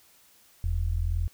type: tone pair together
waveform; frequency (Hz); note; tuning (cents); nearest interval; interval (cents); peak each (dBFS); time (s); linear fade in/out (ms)
sine; 41.7 / 83.4; E1 / E2; +21 / +21; octave; 1200; -27; 0.64-1.28; 0
effects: white hiss -59 dBFS RMS until 1.33 s